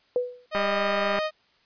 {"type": "tone with exponential decay", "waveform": "sine", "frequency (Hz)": 493.9, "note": "B4", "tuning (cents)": 0, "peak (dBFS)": -18, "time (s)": [0.16, 0.46], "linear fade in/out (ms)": 1, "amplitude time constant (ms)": 65}
{"type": "tone", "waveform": "sawtooth", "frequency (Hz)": 621, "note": "D#5", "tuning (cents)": -3, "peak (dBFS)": -21, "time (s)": [0.51, 1.31], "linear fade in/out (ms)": 50}
{"type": "click train", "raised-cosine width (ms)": 0.5, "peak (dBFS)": -14, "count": 128, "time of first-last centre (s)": [0.55, 1.188], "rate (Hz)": 199}
{"effects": ["white hiss -63 dBFS RMS until 1.65 s", "resampled to 11025 Hz"]}